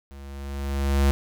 square tone with level ramp, 69.3 Hz, C#2, in tune, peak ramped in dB -41 to -16 dBFS, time 0.11-1.11 s, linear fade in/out 0 ms, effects none

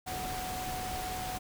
sine tone in noise, 740 Hz, F#5, in tune, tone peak -37 dBFS, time 0.06-1.39 s, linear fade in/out 20 ms, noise pink, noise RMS -39 dBFS, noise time 0.06-1.39 s, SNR -1 dB, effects none

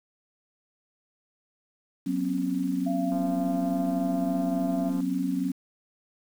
sine chord, F# suspended fourth, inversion none, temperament equal with one note detuned, 185 / 246.9 / 270.4 Hz, F#3 / B3 / C#4, 0 / 0 / -43 cents, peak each -30 / -32 / -27 dBFS, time 2.06-5.52 s, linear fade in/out 10 ms
sine tone with pitch glide, 680 to 673 Hz, F5 to E5, -46 to +36 cents, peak -31 dBFS, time 2.86-4.9 s, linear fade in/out 10 ms, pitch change -18 cents, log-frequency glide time 3.58-4.79 s
click train, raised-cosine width 1 ms, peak -30 dBFS, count 327, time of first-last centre 3.12-5.004 s, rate 173 Hz
effects 8-bit

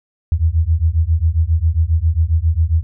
sine beating tone pair, 77.78 / 85.18 Hz, D#2 / F2, 0 / -43 cents, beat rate 7.4 Hz, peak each -15 dBFS, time 0.32-2.83 s, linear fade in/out 0 ms, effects none

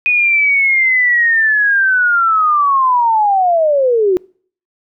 sine linear sweep, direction down, 2489 to 353.4 Hz, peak -9 dBFS, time 0.06-4.17 s, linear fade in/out 0 ms, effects noise-tail reverb RT60 0.5 s tail -26 dB re dry

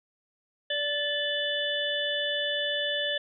harmonic tone with a mistuned harmonic, 582 Hz, D5, 16 cents flat, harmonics 1 / 3 / 5 / 6, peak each -32 / -32 / -32 / -32 dBFS, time 0.7-3.18 s, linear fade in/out 5 ms, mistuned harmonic 5, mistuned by +43 cents, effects none

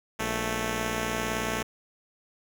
5% pulse tone pair together, 59.46 / 220 Hz, A#1 / A3, +35 / 0 cents, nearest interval octave + major seventh, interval 2265 cents, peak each -21 / -18 dBFS, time 0.19-1.63 s, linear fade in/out 10 ms, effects none

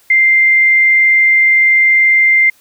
sine tone, 2093 Hz, C7, in tune, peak -6 dBFS, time 0.1-2.5 s, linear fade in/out 5 ms, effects white hiss -50 dBFS RMS until 2.6 s

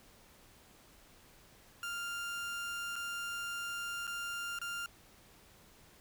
30% pulse tone with dropouts, 1396.9 Hz, F6, in tune, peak -35 dBFS, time 1.83-4.86 s, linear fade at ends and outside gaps 1 ms, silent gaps 2.957-2.962 / 4.069-4.076 / 4.588-4.615 s, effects pink hiss -61 dBFS RMS until 6 s

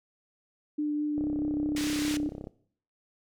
sine tone with vibrato, 297.7 Hz, D4, 24 cents sharp, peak -26 dBFS, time 0.78-2.29 s, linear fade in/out 10 ms, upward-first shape sine, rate 4.7 Hz, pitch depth 8 cents each way
click train, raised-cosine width 2 ms, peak -25 dBFS, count 44, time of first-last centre 1.18-2.471 s, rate 33.3 Hz
pink band-pass noise, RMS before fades -37 dBFS, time 1.76-2.17 s, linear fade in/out 5 ms, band 1900 to 8100 Hz, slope 12 dB/octave
effects noise-tail reverb RT60 0.6 s tail -20 dB re dry

